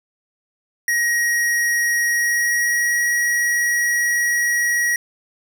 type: tone with pitch glide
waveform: square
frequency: 1892 to 1907.4 Hz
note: A#6 to A#6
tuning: +25 to +39 cents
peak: -17 dBFS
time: 0.88-4.96 s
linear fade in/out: 2 ms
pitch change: +14 cents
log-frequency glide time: 2.1-3.02 s
effects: none

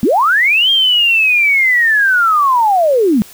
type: linear two-way sweep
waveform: sine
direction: up then down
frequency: 191.6 to 3224 to 191.6 Hz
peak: -8 dBFS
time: 0.03-3.22 s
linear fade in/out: 0 ms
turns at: 0.7 s
effects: white hiss -38 dBFS RMS until 3.33 s

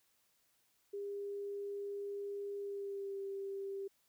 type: tone with pitch glide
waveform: sine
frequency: 403 to 393.1 Hz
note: G4 to G4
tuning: +48 to +5 cents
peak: -39 dBFS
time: 0.93-3.88 s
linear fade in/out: 10 ms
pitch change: -43 cents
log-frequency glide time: 2.58-3.21 s
effects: white hiss -75 dBFS RMS until 4.08 s

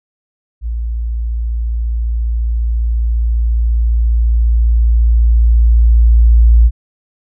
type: tone with level ramp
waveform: sine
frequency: 57.3 Hz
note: A#1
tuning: 29 cents flat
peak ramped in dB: -16 to -3 dBFS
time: 0.61-6.71 s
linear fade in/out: 50 ms
effects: none

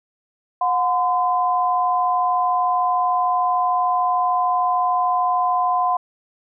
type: tone pair together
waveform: sine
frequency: 724.6 / 1022 Hz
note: F#5 / C6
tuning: -36 / -41 cents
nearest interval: tritone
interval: 595 cents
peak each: -19 dBFS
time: 0.61-5.97 s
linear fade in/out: 5 ms
effects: none

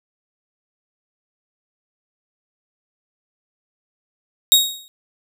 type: tone with exponential decay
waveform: sawtooth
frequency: 3765 Hz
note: A#7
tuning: 16 cents sharp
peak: -3 dBFS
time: 4.52-4.88 s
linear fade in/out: 0 ms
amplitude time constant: 77 ms
effects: none

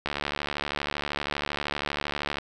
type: click train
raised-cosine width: 0.3 ms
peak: -12 dBFS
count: 170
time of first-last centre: 0.06-2.385 s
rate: 72.7 Hz
effects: none

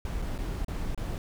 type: noise with dropouts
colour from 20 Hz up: brown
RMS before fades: -32 dBFS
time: 0.05-1.18 s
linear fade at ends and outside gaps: 1 ms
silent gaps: 0.219-0.223 / 0.38-0.387 / 0.647-0.682 / 0.947-0.976 s
effects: none

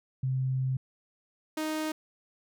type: tone pair in turn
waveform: sine / sawtooth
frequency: 130.81 / 311.1 Hz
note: C3 / D#4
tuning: 0 / 0 cents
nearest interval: octave + minor third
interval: 1500 cents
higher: second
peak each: -26 dBFS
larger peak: neither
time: 0.23-0.77 / 1.57-1.92 s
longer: first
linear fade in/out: 5 ms
effects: none

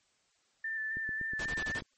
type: tone with vibrato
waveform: sine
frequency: 1770 Hz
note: A6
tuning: 10 cents sharp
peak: -33 dBFS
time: 0.64-1.79 s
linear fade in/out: 5 ms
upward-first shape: square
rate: 3.7 Hz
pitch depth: 17 cents each way
type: click train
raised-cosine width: 3 ms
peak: -32 dBFS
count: 8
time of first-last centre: 0.97-1.822 s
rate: 8.22 Hz
type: noise bursts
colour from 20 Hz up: pink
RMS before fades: -40 dBFS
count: 5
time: 1.39-1.81 s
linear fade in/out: 5 ms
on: 64 ms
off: 25 ms
effects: white hiss -72 dBFS RMS until 1.97 s + MP3 32 kbps

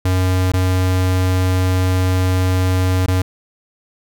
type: tone with dropouts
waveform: square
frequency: 92.4 Hz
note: F#2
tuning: 2 cents flat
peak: -14 dBFS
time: 0.05-3.22 s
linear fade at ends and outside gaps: 5 ms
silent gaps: 0.52-0.536 / 3.062-3.08 s
effects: none

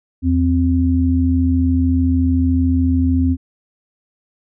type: tone pair together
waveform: sine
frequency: 82.41 / 260.9 Hz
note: E2 / C4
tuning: 0 / -5 cents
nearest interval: octave + minor sixth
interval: 1995 cents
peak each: -15 dBFS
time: 0.22-3.37 s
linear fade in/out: 50 ms
effects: none

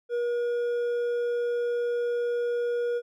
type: tone with hard clipping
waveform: triangle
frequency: 478.8 Hz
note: A#4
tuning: 46 cents sharp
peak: -26 dBFS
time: 0.09-3.02 s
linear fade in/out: 50 ms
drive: 7 dB
effects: none

